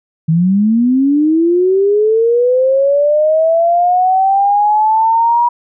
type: linear sweep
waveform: sine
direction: up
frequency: 155.56 to 963 Hz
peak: -8 dBFS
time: 0.28-5.49 s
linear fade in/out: 10 ms
effects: none